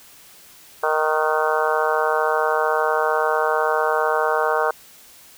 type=harmonic tone with a mistuned harmonic; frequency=155.56 Hz; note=D#3; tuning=in tune; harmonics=3 / 4 / 5 / 6 / 7 / 8 / 9 / 10; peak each=-23 / -24 / -25 / -26 / -26 / -27 / -28 / -28 dBFS; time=0.83-4.71 s; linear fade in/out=5 ms; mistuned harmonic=10; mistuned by=-48 cents; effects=white hiss -47 dBFS RMS until 5.37 s